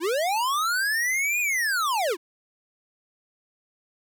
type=linear two-way sweep; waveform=square; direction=up then down; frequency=301.5 to 2489 to 301.5 Hz; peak=-23 dBFS; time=0-2.17 s; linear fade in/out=50 ms; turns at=1.4 s; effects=none